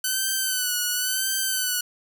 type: tone with vibrato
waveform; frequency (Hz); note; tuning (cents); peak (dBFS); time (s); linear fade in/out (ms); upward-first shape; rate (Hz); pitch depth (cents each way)
5% pulse; 1508; F#6; +32; -12; 0.04-1.81; 5; sine; 0.95; 56
effects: none